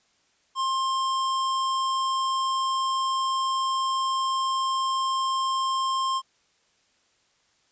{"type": "tone", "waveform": "square", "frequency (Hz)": 1059, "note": "C6", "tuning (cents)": 21, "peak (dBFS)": -24, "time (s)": [0.55, 6.22], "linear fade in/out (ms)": 50, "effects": ["white hiss -66 dBFS RMS until 7.71 s", "resampled to 16000 Hz"]}